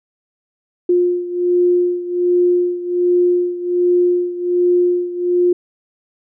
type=beating tone pair; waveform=sine; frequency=354.4 / 355.7 Hz; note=F4 / F4; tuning=+25 / +32 cents; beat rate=1.3 Hz; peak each=-14 / -18 dBFS; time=0.89-5.53 s; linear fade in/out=5 ms; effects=none